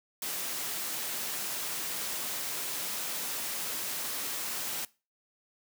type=noise; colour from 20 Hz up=white; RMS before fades=-35 dBFS; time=0.22-4.85 s; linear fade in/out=2 ms; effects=noise-tail reverb RT60 0.3 s tail -21 dB re dry + high-pass 150 Hz 12 dB/octave